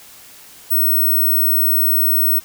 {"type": "tone", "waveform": "sine", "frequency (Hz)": 15900, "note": "B9", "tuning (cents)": 10, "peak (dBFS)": -12, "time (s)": [0.7, 2.4], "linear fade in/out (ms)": 20, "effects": ["white hiss -42 dBFS RMS until 2.44 s"]}